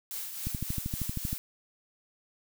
blue noise with tremolo, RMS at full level -36 dBFS, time 0.11-1.38 s, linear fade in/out 0 ms, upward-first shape triangle, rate 3.6 Hz, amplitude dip 50%
click train, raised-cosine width 5 ms, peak -20 dBFS, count 12, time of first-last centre 0.47-1.329 s, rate 12.8 Hz
effects none

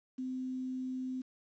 sine tone with quantisation, 257.4 Hz, C4, 28 cents flat, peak -35 dBFS, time 0.18-1.22 s, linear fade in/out 10 ms, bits 10, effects resampled to 16000 Hz

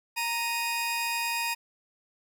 sawtooth tone pair together, 932.3 / 2489 Hz, A#5 / D#7, 0 / 0 cents, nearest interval octave + perfect fourth, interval 1700 cents, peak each -27 dBFS, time 0.16-1.55 s, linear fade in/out 20 ms, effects none

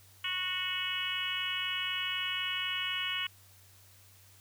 harmonic tone, 368 Hz, F#4, 9 cents flat, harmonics 3 / 4 / 5 / 6 / 7 / 8 / 9, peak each -43 / -43 / -42 / -39 / -40 / -34 / -45 dBFS, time 0.24-3.27 s, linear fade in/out 5 ms, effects added 96 Hz sine -60 dBFS peak until 4.4 s + white hiss -60 dBFS RMS until 4.4 s

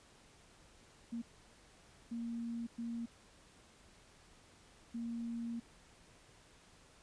sine tone bursts at uneven times, 233.1 Hz, A#3, in tune, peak -38 dBFS, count 4, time 1.12-1.22 / 2.11-2.67 / 2.78-3.06 / 4.94-5.6 s, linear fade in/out 10 ms, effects pink hiss -63 dBFS RMS until 7.02 s + resampled to 22050 Hz

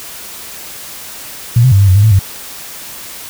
sine tone with pitch steps, 118.2 / 129.4 / 98.2 / 99.7 / 92.7 / 102 / 109.9 / 96.5 Hz, A#2 / C3 / G2 / G2 / F#2 / G#2 / A2 / G2, +24 / -19 / +4 / +30 / +4 / -31 / -2 / -27 cents, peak -4 dBFS, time 1.56-2.192 s, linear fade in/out 5 ms, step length 79 ms, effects white hiss -29 dBFS RMS until 3.29 s

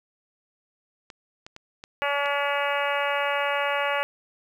clicks, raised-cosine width 0.2 ms, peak -24 dBFS, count 5, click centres 1.102 / 1.465 / 1.564 / 1.839 / 2.259 s
harmonic tone, 284.6 Hz, C#4, 46 cents sharp, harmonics 2 / 3 / 4 / 5 / 6 / 7 / 8 / 9 / 10, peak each -28 / -30 / -31 / -32 / -33 / -33 / -34 / -35 / -35 dBFS, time 2.02-4.03 s, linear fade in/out 0 ms
effects 9-bit

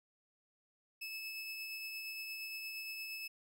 30% pulse tone with tremolo, 2606 Hz, E7, 20 cents flat, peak -38 dBFS, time 1.01-3.28 s, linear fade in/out 10 ms, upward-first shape triangle, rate 8.6 Hz, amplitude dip 30%, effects none

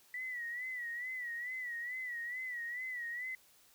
sine tone with vibrato, 1953 Hz, B6, 20 cents flat, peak -38 dBFS, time 0.14-3.35 s, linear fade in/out 2 ms, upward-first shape sine, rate 2.3 Hz, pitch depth 82 cents each way, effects white hiss -65 dBFS RMS until 3.74 s

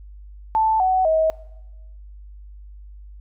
sine tone with pitch steps, 880 / 748.6 / 636.8 Hz, A5 / F#5 / D#5, 0 / +20 / +40 cents, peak -15 dBFS, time 0.55-1.3 s, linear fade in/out 0 ms, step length 250 ms, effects noise-tail reverb RT60 1.0 s tail -21 dB re dry + added 50 Hz sine -38 dBFS peak until 3.2 s

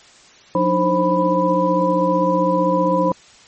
sine tone cluster, 178.9 / 297.9 / 313.4 / 527 / 990 Hz, F3 / D4 / D#4 / C5 / B5, +42 / +25 / +13 / +12 / +4 cents, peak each -21 / -23 / -25 / -18 / -19 dBFS, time 0.55-3.12 s, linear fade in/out 2 ms, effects white hiss -47 dBFS RMS until 3.47 s + MP3 32 kbps

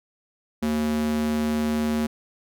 square tone with high-pass filter, 76 Hz, D#2, 40 cents flat, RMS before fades -24 dBFS, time 0.62-2.07 s, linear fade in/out 10 ms, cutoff 200 Hz, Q 2.9, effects none

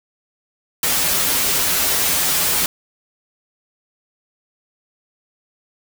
white noise with comb filter, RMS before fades -18 dBFS, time 0.83-2.66 s, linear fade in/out 2 ms, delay 9 ms, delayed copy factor -1, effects none

